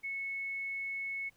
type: tone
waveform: sine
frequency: 2200 Hz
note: C#7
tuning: 14 cents flat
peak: -35 dBFS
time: 0.03-1.3 s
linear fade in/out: 20 ms
effects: pink hiss -69 dBFS RMS until 1.36 s